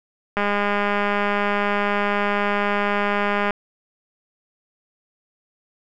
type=click train; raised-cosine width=0.5 ms; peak=-7 dBFS; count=641; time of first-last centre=0.37-3.507 s; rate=204 Hz; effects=none